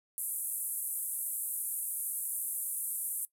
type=band-pass noise; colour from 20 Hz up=white; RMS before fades=-36 dBFS; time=0.18-3.25 s; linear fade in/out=0 ms; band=8900 to 13000 Hz; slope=48 dB/octave; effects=noise-tail reverb RT60 0.1 s tail -20 dB re dry